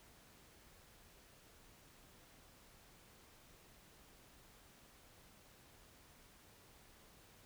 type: silence
effects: pink hiss -64 dBFS RMS until 7.45 s